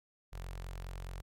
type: tone with notch filter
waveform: sawtooth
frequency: 44.78 Hz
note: F1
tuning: 44 cents sharp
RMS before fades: -43 dBFS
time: 0.32-1.22 s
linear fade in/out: 20 ms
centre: 260 Hz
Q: 0.73
effects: MP3 64 kbps